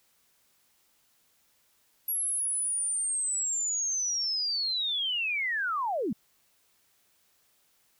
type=linear sweep; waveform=sine; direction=down; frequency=11410 to 175.8 Hz; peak=-27 dBFS; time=2.08-6.13 s; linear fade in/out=5 ms; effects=white hiss -68 dBFS RMS until 7.99 s